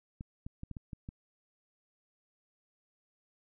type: clicks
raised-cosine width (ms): 5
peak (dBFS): -29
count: 7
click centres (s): 0.209 / 0.465 / 0.634 / 0.713 / 0.768 / 0.932 / 1.089
effects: none